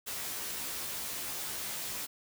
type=noise with comb filter; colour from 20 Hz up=white; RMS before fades=-38 dBFS; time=0.06-2.07 s; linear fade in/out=20 ms; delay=14 ms; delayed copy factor=+0.8; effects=none